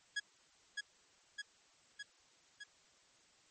sawtooth tone with echo, 1665 Hz, G#6, 4 cents sharp, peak -31 dBFS, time 0.16-0.2 s, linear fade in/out 10 ms, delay 610 ms, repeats 4, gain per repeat -3 dB, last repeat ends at 2.64 s, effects white hiss -68 dBFS RMS until 3.5 s + MP3 32 kbps

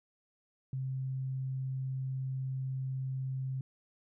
sine tone, 131.9 Hz, C3, 14 cents sharp, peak -33 dBFS, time 0.73-3.61 s, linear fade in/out 2 ms, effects none

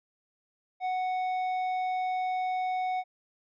triangle tone with tanh clipping, 740 Hz, F#5, in tune, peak -29 dBFS, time 0.8-3.04 s, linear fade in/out 50 ms, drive 12 dB, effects none

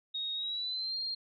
sine tone with pitch glide, 3749 to 4208 Hz, A#7 to C8, +9 to +9 cents, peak -33 dBFS, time 0.14-1.15 s, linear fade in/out 10 ms, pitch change +200 cents, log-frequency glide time 0.34-0.96 s, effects none

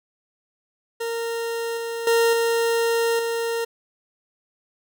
40% pulse tone with level steps, 462.2 Hz, A#4, 15 cents flat, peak -24 / -26 / -15 / -18 / -22 dBFS, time 1-3.65 s, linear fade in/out 10 ms, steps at 1.77 / 2.07 / 2.33 / 3.19 s, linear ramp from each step 2 ms, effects none

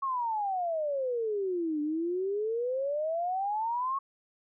sine exponential two-way sweep, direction down then up, 1108.7 to 293.7 to 1108.7 Hz, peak -28 dBFS, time 0.02-3.99 s, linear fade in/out 10 ms, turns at 1.81 s, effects none

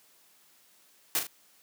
white noise with echo, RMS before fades -27 dBFS, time 1.15-1.19 s, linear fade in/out 0 ms, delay 39 ms, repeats 2, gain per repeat -7 dB, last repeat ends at 1.268 s, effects white hiss -62 dBFS RMS until 1.62 s + high-pass 150 Hz 12 dB/octave

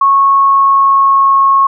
sine tone with pitch glide, 1100 to 1093 Hz, C#6 to C#6, -14 to -25 cents, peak -5 dBFS, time 0.01-1.67 s, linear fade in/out 5 ms, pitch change -11 cents, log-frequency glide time 0.3-1.41 s, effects none

